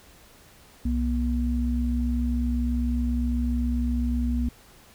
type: tone pair together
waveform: sine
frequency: 63.8 / 240.4 Hz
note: C2 / B3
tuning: -43 / -46 cents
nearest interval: octave + major seventh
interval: 2297 cents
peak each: -24 / -26 dBFS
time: 0.85-4.49 s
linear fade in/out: 5 ms
effects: pink hiss -53 dBFS RMS until 4.94 s